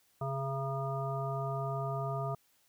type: harmonic tone with a mistuned harmonic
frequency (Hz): 135.5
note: C#3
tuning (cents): -39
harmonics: 1 / 3 / 5 / 7 / 9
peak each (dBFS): -35 / -42 / -38 / -45 / -41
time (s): 0.21-2.35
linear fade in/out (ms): 5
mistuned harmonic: 3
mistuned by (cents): +26
effects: white hiss -70 dBFS RMS until 2.68 s